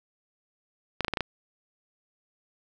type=clicks; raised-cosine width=0.3 ms; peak=-11 dBFS; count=6; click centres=1.007 / 1.047 / 1.082 / 1.137 / 1.172 / 1.207 s; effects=none